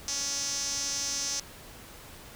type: tone with band-pass filter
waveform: sawtooth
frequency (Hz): 280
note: C#4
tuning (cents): +18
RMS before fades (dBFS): -32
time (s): 0.08-1.4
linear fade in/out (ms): 2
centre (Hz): 5900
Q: 6
effects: pink hiss -48 dBFS RMS until 2.35 s